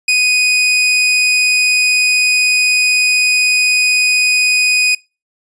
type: tone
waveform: sawtooth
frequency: 2489 Hz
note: D#7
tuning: in tune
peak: -6 dBFS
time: 0.08-4.95 s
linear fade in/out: 5 ms
effects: noise-tail reverb RT60 0.3 s tail -26 dB re dry + resampled to 22050 Hz